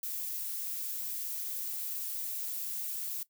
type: noise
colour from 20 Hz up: violet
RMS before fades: -37 dBFS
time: 0.03-3.23 s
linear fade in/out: 2 ms
effects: noise-tail reverb RT60 0.1 s tail -17 dB re dry